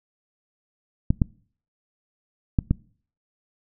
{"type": "clicks", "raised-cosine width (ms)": 5, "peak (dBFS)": -6, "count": 4, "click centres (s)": [1.105, 1.218, 2.588, 2.71], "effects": ["noise-tail reverb RT60 0.5 s tail -24 dB re dry"]}